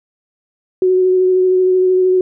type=tone with vibrato; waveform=sine; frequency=370 Hz; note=F#4; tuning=in tune; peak=-9 dBFS; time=0.82-2.21 s; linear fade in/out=2 ms; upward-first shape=sine; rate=13 Hz; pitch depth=15 cents each way; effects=none